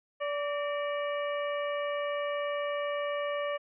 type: harmonic tone with a mistuned harmonic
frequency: 579 Hz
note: D5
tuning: 25 cents flat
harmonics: 1 / 2 / 3 / 4 / 5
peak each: -31 / -37 / -41 / -43 / -45 dBFS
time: 0.2-3.58 s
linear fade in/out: 20 ms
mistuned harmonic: 3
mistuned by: +75 cents
effects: none